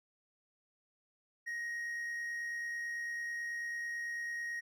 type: tone with amplitude modulation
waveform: triangle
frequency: 1879 Hz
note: A#6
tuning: 13 cents sharp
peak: -34 dBFS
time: 1.46-4.61 s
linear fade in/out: 20 ms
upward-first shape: sine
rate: 69.1 Hz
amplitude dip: 25%
effects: none